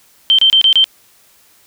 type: tone bursts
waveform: sine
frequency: 3124 Hz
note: G7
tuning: 7 cents flat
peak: -6 dBFS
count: 5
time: 0.3-0.842 s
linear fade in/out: 0 ms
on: 86 ms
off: 28 ms
effects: white hiss -50 dBFS RMS until 1.66 s